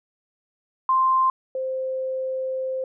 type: tone pair in turn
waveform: sine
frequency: 1046.5 / 522.3 Hz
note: C6 / C5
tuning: 0 / -3 cents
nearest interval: octave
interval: 1203 cents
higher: first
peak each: -16 / -24 dBFS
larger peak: first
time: 0.89-1.3 / 1.55-2.84 s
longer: second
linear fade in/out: 2 ms
effects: none